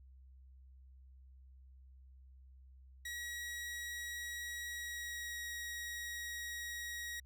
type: tone with pitch glide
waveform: sawtooth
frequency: 1912 to 1898.8 Hz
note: A#6 to A#6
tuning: +43 to +31 cents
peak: -38 dBFS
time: 3.05-7.2 s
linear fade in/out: 5 ms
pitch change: -12 cents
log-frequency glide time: 4.69-5.48 s
effects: added 65 Hz sine -56 dBFS peak until 7.25 s